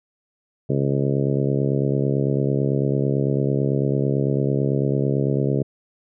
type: harmonic tone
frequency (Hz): 69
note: C#2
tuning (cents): -7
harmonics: 2 / 3 / 4 / 5 / 6 / 7 / 8 / 9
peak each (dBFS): -21 / -27 / -27 / -28 / -26 / -30 / -33 / -34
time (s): 0.69-5.63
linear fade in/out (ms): 10
effects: none